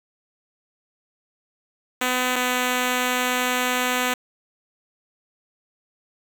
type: tone pair in turn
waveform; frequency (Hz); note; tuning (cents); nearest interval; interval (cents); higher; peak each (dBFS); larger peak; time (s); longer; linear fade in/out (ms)
5% pulse; 251.9 / 250.3; B3 / B3; +34 / +23; unison; 11; first; -9; neither; 2.01-2.36 / 2.36-4.14; second; 5
effects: 7-bit